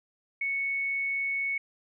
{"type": "tone", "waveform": "sine", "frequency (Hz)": 2214, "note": "C#7", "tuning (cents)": -3, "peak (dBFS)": -27, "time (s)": [0.41, 1.58], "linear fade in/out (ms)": 5, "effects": []}